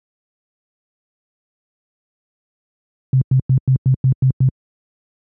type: tone bursts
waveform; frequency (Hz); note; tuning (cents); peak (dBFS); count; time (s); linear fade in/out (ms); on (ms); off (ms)
sine; 130.81; C3; 0; -9; 8; 3.13-4.489; 2; 85; 97
effects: high-pass 80 Hz 12 dB/octave